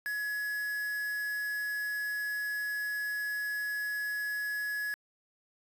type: tone with quantisation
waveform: triangle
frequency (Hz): 1687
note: G#6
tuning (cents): +27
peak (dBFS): -30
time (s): 0.06-4.94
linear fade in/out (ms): 0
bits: 7
effects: resampled to 32000 Hz